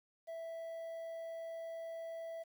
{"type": "tone with quantisation", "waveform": "triangle", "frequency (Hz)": 659.3, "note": "E5", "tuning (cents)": 0, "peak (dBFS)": -40, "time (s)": [0.27, 2.44], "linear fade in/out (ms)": 20, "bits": 11, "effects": []}